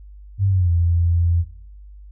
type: tone with pitch glide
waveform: sine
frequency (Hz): 98 to 85.31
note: G2 to F2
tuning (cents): 0 to -40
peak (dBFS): -14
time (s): 0.38-1.45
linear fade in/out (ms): 50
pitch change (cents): -240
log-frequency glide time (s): 0.49-0.71
effects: noise-tail reverb RT60 0.7 s tail -19 dB re dry + added 50 Hz sine -38 dBFS peak until 2.11 s